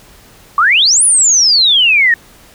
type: exponential two-way sweep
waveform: sine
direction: up then down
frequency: 1108.7 to 10150 to 1800 Hz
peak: -6 dBFS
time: 0.58-2.14 s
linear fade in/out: 2 ms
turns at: 1.04 s
effects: pink hiss -42 dBFS RMS until 2.54 s